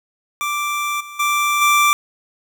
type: tone with level steps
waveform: 25% pulse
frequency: 1174.7 Hz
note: D6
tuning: in tune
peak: -16 / -29 / -12 / -8 dBFS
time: 0.41-1.93 s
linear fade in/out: 0 ms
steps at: 1 / 1.19 / 1.61 s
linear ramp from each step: 10 ms
effects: none